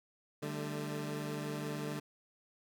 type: chord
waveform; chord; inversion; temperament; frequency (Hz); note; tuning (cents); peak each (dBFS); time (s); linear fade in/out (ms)
20% pulse; D suspended fourth; none; equal with one note detuned; 148.54 / 196 / 220; D3 / G3 / A3; +20 / 0 / 0; -34 / -40 / -39; 0.42-2; 10
effects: none